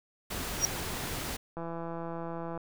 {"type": "noise", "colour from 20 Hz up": "pink", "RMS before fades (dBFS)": -36, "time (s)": [0.3, 1.37], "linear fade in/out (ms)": 10}
{"type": "tone with exponential growth", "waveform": "triangle", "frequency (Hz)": 5680, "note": "F8", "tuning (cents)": 28, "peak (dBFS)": -17, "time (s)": [0.57, 0.65], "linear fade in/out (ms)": 0, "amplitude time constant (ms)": 17}
{"type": "click train", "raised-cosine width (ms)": 1, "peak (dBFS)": -25, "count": 169, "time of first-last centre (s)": [1.57, 2.576], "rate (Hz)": 167}
{"effects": []}